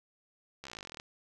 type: slowing click train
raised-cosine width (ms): 0.2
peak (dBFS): -26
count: 19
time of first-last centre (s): 0.64-0.999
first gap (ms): 14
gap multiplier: 1.04
effects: none